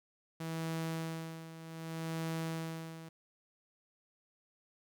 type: tone with tremolo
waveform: sawtooth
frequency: 162.7 Hz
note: E3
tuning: 22 cents flat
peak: -31 dBFS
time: 0.4-3.09 s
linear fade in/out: 5 ms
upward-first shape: sine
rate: 0.65 Hz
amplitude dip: 75%
effects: none